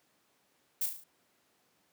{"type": "noise with echo", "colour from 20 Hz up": "violet", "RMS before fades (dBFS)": -31, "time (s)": [0.81, 0.86], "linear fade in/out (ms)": 5, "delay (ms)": 36, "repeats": 5, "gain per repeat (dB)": -5, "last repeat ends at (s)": 1.04, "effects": ["pink hiss -71 dBFS RMS until 1.92 s", "high-pass 200 Hz 12 dB/octave"]}